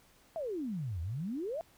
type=exponential two-way sweep; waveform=sine; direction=down then up; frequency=689 to 78 to 689 Hz; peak=-34 dBFS; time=0.36-1.61 s; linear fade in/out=0 ms; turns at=1.01 s; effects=pink hiss -64 dBFS RMS until 1.77 s